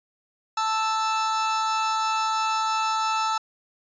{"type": "tone pair together", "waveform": "45% pulse", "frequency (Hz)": [880, 1318.5], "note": ["A5", "E6"], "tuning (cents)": [0, 0], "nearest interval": "perfect fifth", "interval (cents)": 700, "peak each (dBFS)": -25, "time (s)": [0.57, 3.38], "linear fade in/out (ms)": 5, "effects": ["resampled to 16000 Hz"]}